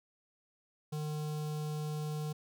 square tone with notch filter, 151.8 Hz, D#3, 42 cents flat, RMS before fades -37 dBFS, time 0.92-2.33 s, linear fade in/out 10 ms, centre 1900 Hz, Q 1, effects none

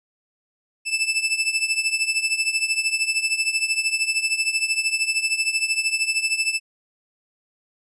sawtooth tone with tremolo, 2637 Hz, E7, in tune, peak -13 dBFS, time 0.85-6.6 s, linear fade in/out 50 ms, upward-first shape triangle, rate 13 Hz, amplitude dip 85%, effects resampled to 24000 Hz

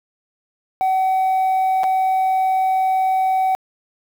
sine tone with dropouts, 757 Hz, F#5, 39 cents sharp, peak -12 dBFS, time 0.81-3.55 s, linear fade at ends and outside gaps 0 ms, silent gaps 1.834-1.84 s, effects tanh soft clip ceiling -14 dBFS + 7-bit

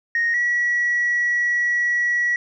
sine tone pair in turn, 1864.7 / 1930.5 Hz, A#6 / B6, 0 / -40 cents, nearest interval minor second, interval 60 cents, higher second, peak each -16 dBFS, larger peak neither, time 0.15-0.34 / 0.34-2.36 s, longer second, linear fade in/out 2 ms, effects tanh soft clip ceiling -14 dBFS

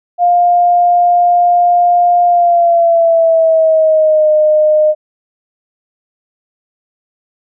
sine tone with pitch glide, 704 to 612.9 Hz, F5 to D#5, +14 to -26 cents, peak -6 dBFS, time 0.18-4.95 s, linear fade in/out 50 ms, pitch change -240 cents, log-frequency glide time 2.26-4.3 s, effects none

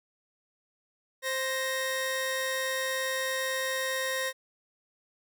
sawtooth tone pair together, 524.2 / 1864.7 Hz, C5 / A#6, +3 / 0 cents, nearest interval octave + minor seventh, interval 2197 cents, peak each -28 dBFS, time 1.22-4.33 s, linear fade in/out 50 ms, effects none

